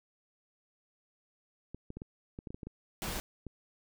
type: clicks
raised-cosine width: 3 ms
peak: -29 dBFS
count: 12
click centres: 1.746 / 1.904 / 1.97 / 2.019 / 2.389 / 2.472 / 2.505 / 2.545 / 2.632 / 2.67 / 3.05 / 3.467 s
type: noise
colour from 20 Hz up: pink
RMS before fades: -37 dBFS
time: 3.02-3.2 s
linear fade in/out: 0 ms
effects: none